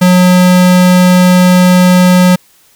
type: tone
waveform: square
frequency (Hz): 181.2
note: F#3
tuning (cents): -36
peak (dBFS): -4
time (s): 0.01-2.36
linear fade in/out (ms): 10
effects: white hiss -47 dBFS RMS until 2.75 s